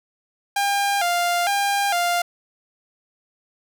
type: tone with vibrato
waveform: sawtooth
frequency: 749 Hz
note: F#5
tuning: 21 cents sharp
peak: -15 dBFS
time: 0.56-2.22 s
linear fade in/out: 5 ms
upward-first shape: square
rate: 1.1 Hz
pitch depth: 120 cents each way
effects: none